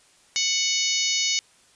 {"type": "harmonic tone", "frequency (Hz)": 740, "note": "F#5", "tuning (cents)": 0, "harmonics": [3, 4, 5, 6, 7, 8, 9], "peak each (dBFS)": [-29, -29, -29, -29, -29, -29, -29], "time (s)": [0.36, 1.39], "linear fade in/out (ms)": 0, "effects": ["white hiss -57 dBFS RMS until 1.75 s", "resampled to 22050 Hz"]}